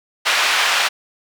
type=band-pass noise; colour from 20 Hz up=white; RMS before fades=-17 dBFS; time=0.25-0.89 s; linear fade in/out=20 ms; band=930 to 3000 Hz; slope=12 dB/octave; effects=none